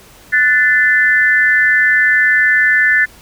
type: tone with amplitude modulation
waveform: sine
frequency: 1760 Hz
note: A6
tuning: in tune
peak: -4 dBFS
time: 0.32-3.06 s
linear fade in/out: 20 ms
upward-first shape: sine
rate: 280 Hz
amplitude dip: 95%
effects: pink hiss -42 dBFS RMS until 3.21 s